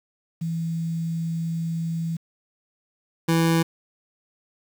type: tone pair in turn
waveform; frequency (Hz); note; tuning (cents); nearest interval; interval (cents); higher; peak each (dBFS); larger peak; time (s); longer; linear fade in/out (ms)
sine / 25% pulse; 164.9 / 164.9; E3 / E3; +1 / +1; unison; 0; neither; -24 / -14; second; 0.41-2.17 / 3.28-3.63; first; 10
effects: 8-bit